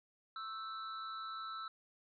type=tone with amplitude modulation; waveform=square; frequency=1318.5 Hz; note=E6; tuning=in tune; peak=-40 dBFS; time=0.36-1.68 s; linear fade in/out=2 ms; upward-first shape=sine; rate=226 Hz; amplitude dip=55%; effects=resampled to 11025 Hz